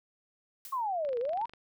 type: noise with exponential decay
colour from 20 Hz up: blue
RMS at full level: -42 dBFS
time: 0.65-0.87 s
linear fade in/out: 1 ms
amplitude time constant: 47 ms
type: exponential two-way sweep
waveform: sine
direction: down then up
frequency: 1108.7 to 457.5 to 977 Hz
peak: -29 dBFS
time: 0.72-1.46 s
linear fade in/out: 10 ms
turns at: 1.19 s
type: click train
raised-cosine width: 0.3 ms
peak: -33 dBFS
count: 13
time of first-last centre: 1.05-1.536 s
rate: 24.7 Hz
effects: none